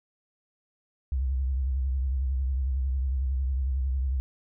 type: tone with vibrato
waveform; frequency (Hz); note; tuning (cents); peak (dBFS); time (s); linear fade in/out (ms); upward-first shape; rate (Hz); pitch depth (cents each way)
sine; 65.8; C2; +10; -24; 1.12-4.2; 0; triangle; 11; 110
effects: none